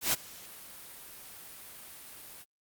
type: noise with ADSR envelope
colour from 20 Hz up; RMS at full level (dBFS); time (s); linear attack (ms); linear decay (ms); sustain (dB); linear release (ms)
white; -26; 0.01-2.45; 120; 23; -22; 37
effects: Opus 48 kbps